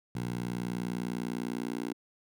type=tone with high-pass filter sweep; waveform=10% pulse; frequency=60 Hz; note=B1; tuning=49 cents flat; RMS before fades=-35 dBFS; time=0.15-1.93 s; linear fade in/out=5 ms; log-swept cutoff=130 to 280 Hz; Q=2.5; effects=none